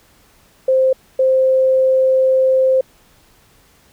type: tone bursts at uneven times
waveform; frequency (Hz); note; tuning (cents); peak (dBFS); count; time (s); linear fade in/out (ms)
sine; 523.3; C5; 0; -10; 2; 0.68-0.93 / 1.19-2.81; 5
effects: pink hiss -52 dBFS RMS until 3.92 s